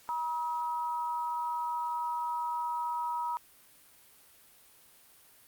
sine tone pair together, 958 / 1276.7 Hz, A#5 / D#6, +47 / +44 cents, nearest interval perfect fourth, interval 497 cents, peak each -31 / -39 dBFS, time 0.09-3.37 s, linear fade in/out 0 ms, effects white hiss -59 dBFS RMS until 5.47 s + Opus 48 kbps

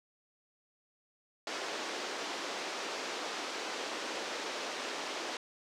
pink band-pass noise, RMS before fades -39 dBFS, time 1.47-5.37 s, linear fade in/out 2 ms, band 320 to 6300 Hz, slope 24 dB/octave, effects none

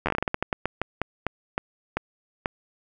slowing click train, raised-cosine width 0.5 ms, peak -9 dBFS, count 19, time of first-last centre 0.06-2.458 s, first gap 11 ms, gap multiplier 1.25, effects none

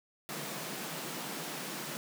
pink high-pass noise, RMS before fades -40 dBFS, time 0.29-1.97 s, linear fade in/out 0 ms, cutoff 140 Hz, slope 96 dB/octave, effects none

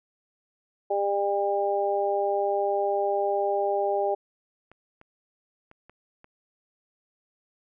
harmonic tone, 200.5 Hz, G3, 39 cents sharp, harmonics 2 / 3 / 4, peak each -27 / -27 / -27 dBFS, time 0.9-4.15 s, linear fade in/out 10 ms
clicks, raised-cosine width 0.5 ms, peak -34 dBFS, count 5, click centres 4.716 / 5.014 / 5.714 / 5.896 / 6.244 s
effects none

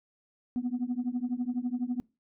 sine tone with tremolo, 246.5 Hz, B3, 3 cents flat, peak -23 dBFS, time 0.56-2 s, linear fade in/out 0 ms, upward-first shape triangle, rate 12 Hz, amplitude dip 100%, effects noise-tail reverb RT60 0.3 s tail -26 dB re dry + tanh soft clip ceiling -24 dBFS

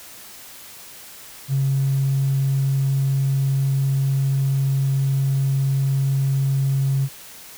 triangle tone with tanh clipping, 136.2 Hz, C#3, 30 cents flat, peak -16 dBFS, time 1.48-7.09 s, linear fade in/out 50 ms, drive 1 dB, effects white hiss -41 dBFS RMS until 7.57 s

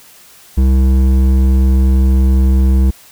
sine tone with hard clipping, 65.41 Hz, C2, in tune, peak -9 dBFS, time 0.57-2.91 s, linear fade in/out 10 ms, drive 10 dB, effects white hiss -42 dBFS RMS until 3.11 s

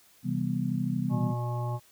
sine chord, C major seventh, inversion none, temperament just, 130.81 / 163.52 / 196.22 / 245.3 Hz, C3 / E3 / G3 / B3, 0 / -14 / +2 / -12 cents, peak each -32 dBFS, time 0.23-1.35 s, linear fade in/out 50 ms
harmonic tone, 120.8 Hz, B2, 38 cents flat, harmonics 1 / 3 / 5 / 7 / 9, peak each -29 / -43 / -41 / -39 / -42 dBFS, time 1.09-1.8 s, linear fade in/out 50 ms
effects white hiss -60 dBFS RMS until 1.91 s

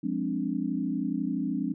sine chord, D half-diminished seventh, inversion first, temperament equal with one note detuned, 177.36 / 207.7 / 261.6 / 293.7 Hz, F3 / Ab3 / C4 / D4, +27 / 0 / 0 / 0 cents, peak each -34 / -33 / -31 / -32 dBFS, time 0.03-1.74 s, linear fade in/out 10 ms, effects none

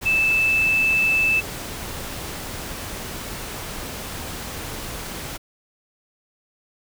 sine tone in noise, 2632 Hz, E7, 3 cents flat, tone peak -16 dBFS, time 0.05-1.41 s, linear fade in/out 20 ms, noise pink, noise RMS -32 dBFS, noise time 0.01-5.38 s, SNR +13 dB, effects none

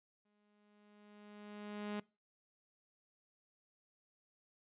sawtooth tone with exponential growth, 207.8 Hz, G#3, 1 cent sharp, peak -34 dBFS, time 0.25-2 s, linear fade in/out 5 ms, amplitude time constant 380 ms, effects noise-tail reverb RT60 0.3 s tail -23 dB re dry + resampled to 8000 Hz

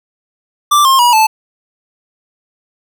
square tone with pitch steps, 1174.7 / 1064.8 / 965.2 / 875 Hz, D6 / C6 / B5 / A5, 0 / +30 / -40 / -10 cents, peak -7 dBFS, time 0.71-1.27 s, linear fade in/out 10 ms, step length 140 ms, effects none

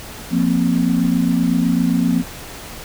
sine chord, F suspended fourth, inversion none, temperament equal with one note detuned, 174.61 / 233.1 / 260.9 Hz, F3 / Bb3 / C4, 0 / 0 / -5 cents, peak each -18 dBFS, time 0.3-2.24 s, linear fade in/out 50 ms, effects pink hiss -34 dBFS RMS until 2.84 s

